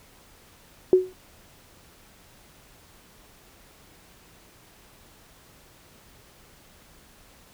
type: tone with exponential decay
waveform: sine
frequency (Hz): 370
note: F#4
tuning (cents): 0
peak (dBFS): -9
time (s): 0.93-1.13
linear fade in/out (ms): 1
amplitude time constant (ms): 43
effects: pink hiss -54 dBFS RMS until 7.53 s